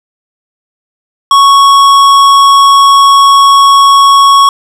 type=tone with tanh clipping; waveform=sine; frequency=1108.7 Hz; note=C#6; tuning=in tune; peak=-3 dBFS; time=1.31-4.49 s; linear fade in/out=2 ms; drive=15 dB; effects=none